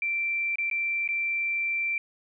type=tone with dropouts; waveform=sine; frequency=2349 Hz; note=D7; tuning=in tune; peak=-25 dBFS; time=0.02-1.98 s; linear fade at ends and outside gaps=2 ms; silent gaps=0.557-0.584 / 0.7-0.712 / 1.077-1.088 s; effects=none